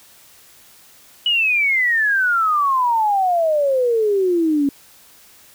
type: exponential sweep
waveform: sine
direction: down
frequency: 2960 to 274.3 Hz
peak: -14 dBFS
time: 1.26-4.69 s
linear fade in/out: 2 ms
effects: white hiss -48 dBFS RMS until 5.54 s